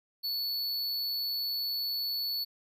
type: tone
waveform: square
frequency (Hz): 4435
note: C#8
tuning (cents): 0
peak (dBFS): -31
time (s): 0.23-2.45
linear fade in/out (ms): 20
effects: none